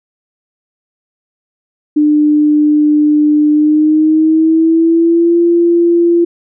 sine tone with pitch glide, 299.5 to 342.1 Hz, D4 to F4, +34 to -36 cents, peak -6 dBFS, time 1.96-6.25 s, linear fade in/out 10 ms, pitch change +230 cents, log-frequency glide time 3.5-5.38 s, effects none

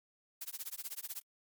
blue noise with tremolo, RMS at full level -40 dBFS, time 0.41-1.22 s, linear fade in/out 5 ms, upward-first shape sine, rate 16 Hz, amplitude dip 100%, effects MP3 96 kbps

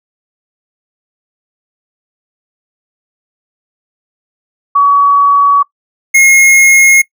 sine / square tone pair in turn, 1132 / 2154 Hz, C#6 / C7, +36 / +50 cents, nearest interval major seventh, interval 1114 cents, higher second, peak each -4 dBFS, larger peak neither, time 4.75-5.63 / 6.14-7.02 s, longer neither, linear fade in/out 10 ms, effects noise-tail reverb RT60 0.1 s tail -21 dB re dry

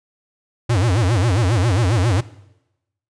square tone with vibrato, 103.83 Hz, G#2, in tune, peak -15 dBFS, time 0.69-2.21 s, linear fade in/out 10 ms, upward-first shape sine, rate 7.4 Hz, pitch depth 290 cents each way, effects noise-tail reverb RT60 0.9 s tail -19 dB re dry + resampled to 22050 Hz

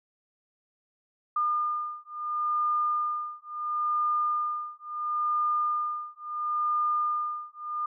sine beating tone pair, 1210 / 1210.73 Hz, D#6 / D#6, -49 / -48 cents, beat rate 0.73 Hz, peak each -29 dBFS, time 1.36-7.86 s, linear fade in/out 5 ms, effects none

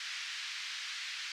pink band-pass noise, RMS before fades -41 dBFS, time 0-1.32 s, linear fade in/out 2 ms, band 1700 to 5500 Hz, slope 24 dB/octave, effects none

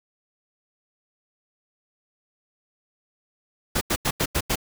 pink noise bursts, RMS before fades -23 dBFS, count 6, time 3.75-4.557 s, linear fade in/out 10 ms, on 62 ms, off 87 ms, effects none

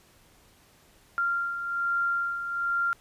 sine beating tone pair, 1387 / 1388.2 Hz, F6 / F6, -12 / -11 cents, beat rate 1.2 Hz, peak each -34 / -26 dBFS, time 1.18-2.93 s, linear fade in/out 0 ms, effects pink hiss -59 dBFS RMS until 3 s + resampled to 32000 Hz

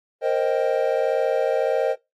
triangle chord, C minor seventh, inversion third, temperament equal with one note detuned, 466.2 / 527.8 / 622.3 / 784 Hz, Bb4 / C5 / Eb5 / G5, 0 / +15 / 0 / 0 cents, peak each -22 / -21 / -22 / -27 dBFS, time 0.21-1.96 s, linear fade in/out 50 ms, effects noise-tail reverb RT60 0.2 s tail -22 dB re dry + AAC 64 kbps

